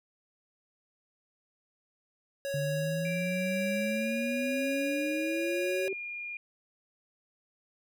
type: tone with tremolo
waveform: square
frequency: 554.4 Hz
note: C#5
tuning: in tune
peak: -32 dBFS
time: 2.45-5.88 s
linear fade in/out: 0 ms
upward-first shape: sine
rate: 0.99 Hz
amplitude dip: 25%
type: exponential sweep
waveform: sine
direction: up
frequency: 143.3 to 389 Hz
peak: -31 dBFS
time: 2.54-5.93 s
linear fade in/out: 2 ms
type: tone with pitch glide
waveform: sine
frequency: 2349 to 2418 Hz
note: D7 to D7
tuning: 0 to +50 cents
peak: -36 dBFS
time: 3.05-6.37 s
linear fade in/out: 2 ms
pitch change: +50 cents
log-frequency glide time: 3.87-4.13 s
effects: none